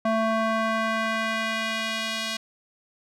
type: tone with band-pass filter sweep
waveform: square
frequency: 222.3 Hz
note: A3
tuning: 18 cents sharp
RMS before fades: -26 dBFS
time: 0.05-2.37 s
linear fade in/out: 5 ms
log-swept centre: 790 to 3900 Hz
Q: 1.1
effects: none